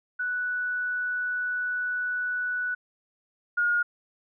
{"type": "tone pair in turn", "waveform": "sine", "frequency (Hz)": [1480, 1431.2], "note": ["F#6", "F6"], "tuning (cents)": [0, 42], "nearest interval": "minor second", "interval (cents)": 58, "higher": "first", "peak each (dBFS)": [-26, -21], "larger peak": "second", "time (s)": [[0.19, 2.75], [3.57, 3.83]], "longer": "first", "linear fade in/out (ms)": 10, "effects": []}